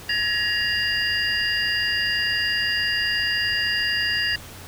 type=tone cluster; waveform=sine; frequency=1692 / 1885 / 2811 / 4827 Hz; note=G#6 / A#6 / F7 / D8; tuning=+32 / +19 / +11 / +47 cents; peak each=-26 dBFS; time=0.09-4.36 s; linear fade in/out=5 ms; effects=added 91 Hz sine -44 dBFS peak until 4.67 s + pink hiss -41 dBFS RMS until 4.67 s